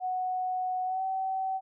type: tone with pitch glide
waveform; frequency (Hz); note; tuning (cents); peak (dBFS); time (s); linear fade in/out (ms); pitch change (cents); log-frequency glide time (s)
sine; 739 to 762.9; F#5 to G5; -2 to -47; -28; 0-1.61; 50; +55; 0.85-1.03
effects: none